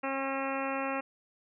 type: harmonic tone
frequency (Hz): 270.5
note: C#4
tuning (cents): -42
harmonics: 1 / 2 / 3 / 4 / 5 / 6 / 7 / 8 / 9 / 10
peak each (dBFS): -37 / -36 / -38 / -39 / -40 / -45 / -43 / -47 / -43 / -43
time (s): 0.03-1.01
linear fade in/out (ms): 10
effects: none